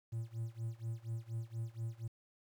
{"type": "tone with tremolo", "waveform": "triangle", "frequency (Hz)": 114.1, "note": "A#2", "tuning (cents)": -37, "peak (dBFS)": -33, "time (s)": [0.12, 2.08], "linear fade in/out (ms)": 10, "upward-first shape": "sine", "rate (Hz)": 4.2, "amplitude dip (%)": 95, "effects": ["tanh soft clip ceiling -29 dBFS", "11-bit"]}